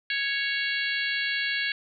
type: harmonic tone with a mistuned harmonic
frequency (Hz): 554.4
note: C#5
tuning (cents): 0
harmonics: 3 / 4 / 5 / 6 / 7 / 8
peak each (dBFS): -29 / -31 / -33 / -35 / -36 / -37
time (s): 0.1-1.72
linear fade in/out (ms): 2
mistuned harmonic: 7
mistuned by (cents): +33
effects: none